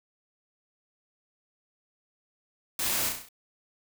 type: noise with echo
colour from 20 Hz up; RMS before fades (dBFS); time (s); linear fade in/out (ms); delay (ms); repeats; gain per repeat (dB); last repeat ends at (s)
white; -30; 2.79-3.09; 2; 33; 6; -4; 3.288
effects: none